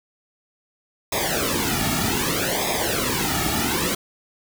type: noise with flanger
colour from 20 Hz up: pink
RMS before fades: -23 dBFS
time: 1.12-3.95 s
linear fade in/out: 5 ms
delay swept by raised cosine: 0.68 to 1.98 ms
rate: 0.64 Hz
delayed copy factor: -0.9
effects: none